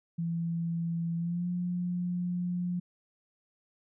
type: tone with pitch glide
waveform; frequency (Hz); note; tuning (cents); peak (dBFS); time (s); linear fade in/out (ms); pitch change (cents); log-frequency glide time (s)
sine; 167.8 to 177.47; E3 to F3; +31 to +28; -29; 0.18-2.8; 10; +97; 1.17-1.48
effects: none